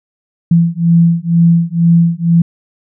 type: beating tone pair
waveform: sine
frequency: 167.6 / 169.7 Hz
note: E3 / F3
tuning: +29 / -49 cents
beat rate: 2.1 Hz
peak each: -10 dBFS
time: 0.51-2.42 s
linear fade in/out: 5 ms
effects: none